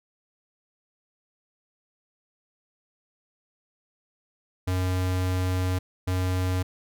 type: tone bursts at uneven times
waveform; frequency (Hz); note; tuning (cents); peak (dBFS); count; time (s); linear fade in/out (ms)
square; 92; F#2; -9; -24; 2; 4.67-5.79 / 6.07-6.63; 10
effects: none